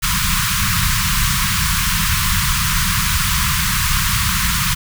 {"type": "band-stop noise", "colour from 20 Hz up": "pink", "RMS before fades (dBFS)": -17, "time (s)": [0.02, 4.75], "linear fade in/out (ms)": 20, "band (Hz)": [200, 980], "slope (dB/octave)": 96, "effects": []}